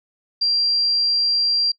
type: tone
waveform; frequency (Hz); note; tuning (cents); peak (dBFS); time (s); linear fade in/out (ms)
sine; 4742; D8; +16; -16; 0.41-1.72; 10
effects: noise-tail reverb RT60 0.1 s tail -26 dB re dry